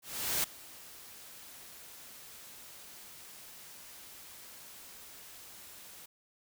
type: noise with ADSR envelope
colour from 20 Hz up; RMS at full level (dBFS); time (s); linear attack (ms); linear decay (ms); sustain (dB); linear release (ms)
white; -30; 0.02-6.06; 420; 3; -21; 7
effects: none